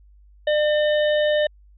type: harmonic tone with a mistuned harmonic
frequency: 601 Hz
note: D5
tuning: 40 cents sharp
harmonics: 1 / 3 / 5 / 6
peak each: -17 / -27 / -31 / -33 dBFS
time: 0.47-1.47 s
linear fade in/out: 5 ms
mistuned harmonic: 6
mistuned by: +43 cents
effects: added 50 Hz sine -48 dBFS peak until 1.77 s